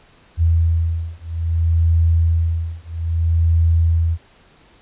sine beating tone pair, 82.5 / 83.11 Hz, E2 / E2, +2 / +15 cents, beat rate 0.61 Hz, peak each -17 dBFS, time 0.37-4.18 s, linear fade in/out 50 ms, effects pink hiss -51 dBFS RMS until 4.81 s + resampled to 8000 Hz

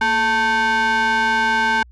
square ring-modulated tone, 329.6 Hz, E4, in tune, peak -13 dBFS, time 0.01-1.83 s, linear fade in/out 5 ms, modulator 1220 Hz, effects added 60 Hz sine -42 dBFS peak until 1.91 s + low-pass 5000 Hz 12 dB/octave

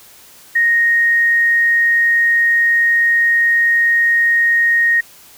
sine tone, 1864.7 Hz, A#6, in tune, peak -10 dBFS, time 0.55-5.01 s, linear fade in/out 10 ms, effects white hiss -43 dBFS RMS until 5.37 s

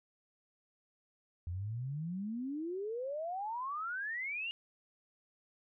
sine exponential sweep, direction up, 83.4 to 2878 Hz, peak -36 dBFS, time 1.47-4.51 s, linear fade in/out 0 ms, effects none

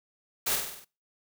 white noise with echo, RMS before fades -28 dBFS, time 0.46-0.56 s, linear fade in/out 10 ms, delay 48 ms, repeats 6, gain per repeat -4 dB, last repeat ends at 0.848 s, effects noise-tail reverb RT60 0.3 s tail -23 dB re dry

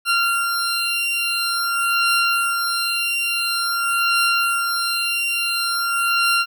20% pulse beating tone pair, 1382 / 1382.48 Hz, F6 / F6, -19 / -18 cents, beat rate 0.48 Hz, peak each -16 dBFS, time 0.05-6.46 s, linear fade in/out 50 ms, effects none

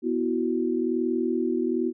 sine chord, B suspended fourth, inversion none, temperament just, 246.9 / 329.3 / 370.4 Hz, B3 / E4 / F#4, 0 / -2 / +2 cents, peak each -27 dBFS, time 0.02-1.93 s, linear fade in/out 50 ms, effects none

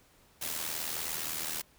white noise with amplitude modulation, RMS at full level -33 dBFS, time 0.41-1.62 s, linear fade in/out 10 ms, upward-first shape sine, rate 79.4 Hz, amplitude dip 65%, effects pink hiss -63 dBFS RMS until 1.78 s

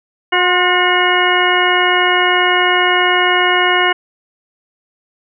harmonic tone with a mistuned harmonic, 361.5 Hz, F#4, 40 cents flat, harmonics 1 / 2 / 3 / 4 / 5 / 6 / 8, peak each -18 / -18 / -18 / -18 / -18 / -18 / -18 dBFS, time 0.32-3.93 s, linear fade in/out 10 ms, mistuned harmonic 3, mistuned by -45 cents, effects none

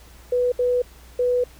sine tone bursts at uneven times, 493.4 Hz, B4, 2 cents flat, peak -17 dBFS, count 3, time 0.32-0.52 / 0.59-0.82 / 1.19-1.44 s, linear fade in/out 5 ms, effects added 60 Hz sine -46 dBFS peak until 1.59 s + pink hiss -50 dBFS RMS until 1.59 s

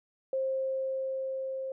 sine tone with level ramp, 530 Hz, C5, 22 cents sharp, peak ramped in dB -27 to -33 dBFS, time 0.33-1.72 s, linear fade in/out 2 ms, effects none

